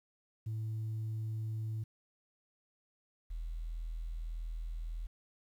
sine tone pair in turn, 110 / 40.82 Hz, A2 / E1, 0 / -16 cents, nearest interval octave + perfect fourth, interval 1716 cents, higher first, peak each -33 / -36 dBFS, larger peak first, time 0.46-1.84 / 3.3-5.07 s, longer second, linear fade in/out 10 ms, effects tanh soft clip ceiling -33 dBFS + 11-bit

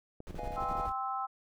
clicks, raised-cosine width 2 ms, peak -31 dBFS, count 12, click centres 0.204 / 0.307 / 0.345 / 0.393 / 0.433 / 0.475 / 0.507 / 0.58 / 0.623 / 0.713 / 0.754 / 0.797 s
brown noise with tremolo, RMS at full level -40 dBFS, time 0.27-0.92 s, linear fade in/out 0 ms, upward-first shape square, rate 12 Hz, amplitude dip 60%
triangle chord, F half-diminished seventh, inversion second, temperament equal, 493.9 / 622.3 / 698.5 / 830.6 Hz, Cb5 / Eb5 / F5 / Ab5, 0 / 0 / 0 / 0 cents, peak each -44 / -44 / -42 / -40 dBFS, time 0.38-0.87 s, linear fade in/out 10 ms
harmonic tone, 261.6 Hz, C4, in tune, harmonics 3 / 4 / 5, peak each -36 / -39 / -36 dBFS, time 0.56-1.27 s, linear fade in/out 20 ms
effects none

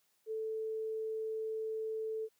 sine tone, 440 Hz, A4, in tune, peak -35 dBFS, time 0.26-2.29 s, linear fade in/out 50 ms, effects white hiss -75 dBFS RMS until 2.39 s + high-pass 100 Hz 12 dB/octave

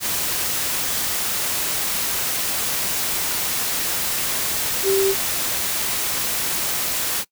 sine tone in noise, 389.4 Hz, G4, 12 cents flat, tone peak -16 dBFS, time 4.83-5.15 s, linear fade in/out 50 ms, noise white, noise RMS -23 dBFS, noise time 0-7.25 s, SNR +4 dB, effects noise-tail reverb RT60 0.1 s tail -22 dB re dry

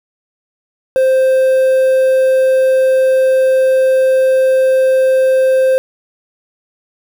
triangle tone with quantisation, 523.3 Hz, C5, in tune, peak -6 dBFS, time 0.96-5.78 s, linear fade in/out 0 ms, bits 6, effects none

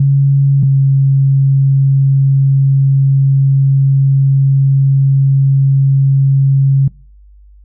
sine tone pair in turn, 138.59 / 136.6 Hz, C#3 / C#3, 0 / -25 cents, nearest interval unison, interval 25 cents, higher first, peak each -6 dBFS, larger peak neither, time 0-0.63 / 0.63-6.88 s, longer second, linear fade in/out 5 ms, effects noise-tail reverb RT60 0.4 s tail -23 dB re dry + added 50 Hz sine -38 dBFS peak until 7.64 s

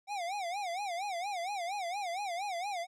square tone with vibrato, 750 Hz, F#5, 23 cents sharp, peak -35 dBFS, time 0.07-2.87 s, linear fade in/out 50 ms, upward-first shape sine, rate 4.3 Hz, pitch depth 180 cents each way, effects low-pass 8000 Hz 12 dB/octave

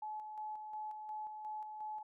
sine tone with tremolo, 856 Hz, A5, 48 cents flat, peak -40 dBFS, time 0.02-2.03 s, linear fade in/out 5 ms, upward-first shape square, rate 2.8 Hz, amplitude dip 40%, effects none

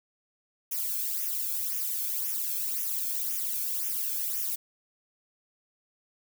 violet noise with flanger, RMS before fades -31 dBFS, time 0.71-4.56 s, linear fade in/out 10 ms, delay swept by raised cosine 0.23 to 1.06 ms, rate 1.9 Hz, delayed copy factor -0.8, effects none

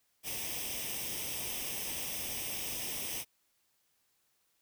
white noise with comb filter, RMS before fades -38 dBFS, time 0.23-3.25 s, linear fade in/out 50 ms, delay 0.35 ms, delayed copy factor +0.7, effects white hiss -75 dBFS RMS until 4.61 s

